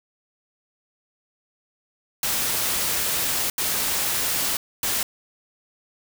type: noise bursts at uneven times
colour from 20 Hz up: white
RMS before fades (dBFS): -24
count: 3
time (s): 2.23-3.5 / 3.58-4.57 / 4.83-5.03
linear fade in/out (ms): 2
effects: none